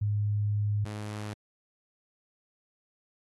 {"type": "tone pair in turn", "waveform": ["sine", "sawtooth"], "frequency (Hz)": [103.83, 105.22], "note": ["G#2", "G#2"], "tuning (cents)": [0, 23], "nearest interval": "unison", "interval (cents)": 23, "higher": "second", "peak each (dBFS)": [-25, -31], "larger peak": "first", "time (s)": [[0.01, 0.85], [0.85, 1.34]], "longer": "first", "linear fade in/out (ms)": 10, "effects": ["AAC 32 kbps"]}